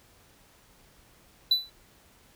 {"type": "tone with exponential decay", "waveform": "triangle", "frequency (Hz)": 3979, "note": "B7", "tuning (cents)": 12, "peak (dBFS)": -14, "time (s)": [1.51, 1.7], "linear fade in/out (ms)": 5, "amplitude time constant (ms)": 41, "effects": ["tanh soft clip ceiling -11 dBFS", "pink hiss -59 dBFS RMS until 2.35 s"]}